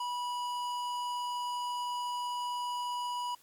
sine tone with tanh clipping, 977 Hz, B5, 19 cents flat, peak -35 dBFS, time 0-3.35 s, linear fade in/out 5 ms, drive 16 dB, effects white hiss -63 dBFS RMS until 3.42 s + AAC 64 kbps

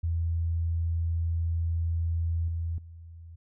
sine tone with level steps, 83.3 Hz, E2, 19 cents sharp, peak -25 / -28 / -43 dBFS, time 0.03-3.36 s, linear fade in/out 10 ms, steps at 2.48 / 2.78 s, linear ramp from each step 2 ms, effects none

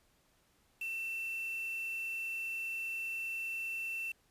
sine tone with quantisation, 2685 Hz, E7, 31 cents sharp, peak -36 dBFS, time 0.81-4.12 s, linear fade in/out 5 ms, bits 8, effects pink hiss -71 dBFS RMS until 4.3 s + resampled to 32000 Hz

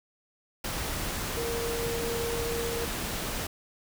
sine tone in noise, 466.2 Hz, A#4, in tune, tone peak -31 dBFS, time 1.37-2.85 s, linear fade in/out 5 ms, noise pink, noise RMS -33 dBFS, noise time 0.64-3.47 s, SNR -1 dB, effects none

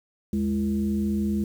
sine tone with frequency modulation, 207.9 Hz, G#3, 2 cents sharp, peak -22 dBFS, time 0.33-1.44 s, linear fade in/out 2 ms, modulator 130 Hz, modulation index 0.69, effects 8-bit

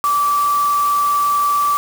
sine tone in noise, 1160 Hz, D6, 22 cents flat, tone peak -13 dBFS, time 0.04-1.77 s, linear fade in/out 0 ms, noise white, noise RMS -30 dBFS, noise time 0.04-1.77 s, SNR +14 dB, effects none

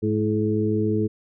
harmonic tone with a mistuned harmonic, 106.8 Hz, G#2, 49 cents sharp, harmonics 1 / 2 / 3 / 4, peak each -25 / -25 / -25 / -25 dBFS, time 0.02-1.08 s, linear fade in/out 20 ms, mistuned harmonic 3, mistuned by +39 cents, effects none

